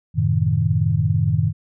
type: chord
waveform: sine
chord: F# diminished seventh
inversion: none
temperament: equal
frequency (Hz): 92.5 / 110 / 130.81 / 155.56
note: F#2 / A2 / C3 / Eb3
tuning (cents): 0 / 0 / 0 / 0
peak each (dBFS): -22 / -20 / -24 / -20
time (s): 0.14-1.53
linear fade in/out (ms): 50
effects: none